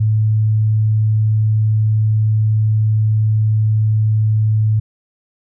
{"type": "tone", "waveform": "sine", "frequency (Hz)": 108.4, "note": "A2", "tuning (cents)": -25, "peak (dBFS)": -11, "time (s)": [0, 4.8], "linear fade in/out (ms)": 10, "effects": []}